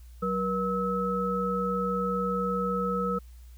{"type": "tone cluster", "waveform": "sine", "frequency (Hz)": [187.4, 478.9, 1295], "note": ["F#3", "A#4", "E6"], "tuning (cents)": [22, 47, -31], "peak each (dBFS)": -30, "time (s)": [0.22, 3.19], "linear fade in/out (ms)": 10, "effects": ["added 60 Hz sine -45 dBFS peak until 3.57 s", "white hiss -63 dBFS RMS until 3.57 s"]}